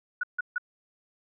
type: tone bursts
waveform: sine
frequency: 1466 Hz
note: F#6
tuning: 16 cents flat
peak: -25 dBFS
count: 3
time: 0.21-0.582 s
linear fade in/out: 5 ms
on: 24 ms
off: 150 ms
effects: none